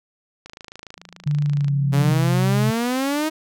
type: click train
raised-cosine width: 0.2 ms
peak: -21 dBFS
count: 34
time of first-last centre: 0.46-1.682 s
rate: 27 Hz
type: tone with exponential growth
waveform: sine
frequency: 174.61 Hz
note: F3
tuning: in tune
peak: -19 dBFS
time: 0.97-2.12 s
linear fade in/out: 5 ms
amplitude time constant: 250 ms
type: tone with pitch glide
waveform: sine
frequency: 146.83 to 130.06 Hz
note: D3 to C3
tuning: 0 to -10 cents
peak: -17 dBFS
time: 1.26-2.71 s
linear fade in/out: 10 ms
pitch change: -210 cents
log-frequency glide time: 1.4-2.32 s
type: exponential sweep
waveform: sawtooth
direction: up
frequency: 137.6 to 318.1 Hz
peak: -16 dBFS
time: 1.92-3.3 s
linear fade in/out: 20 ms
effects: none